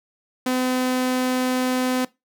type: tone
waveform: sawtooth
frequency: 254.5 Hz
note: C4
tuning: 48 cents flat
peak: -16 dBFS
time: 0.46-2.05 s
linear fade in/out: 5 ms
effects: noise-tail reverb RT60 0.2 s tail -20 dB re dry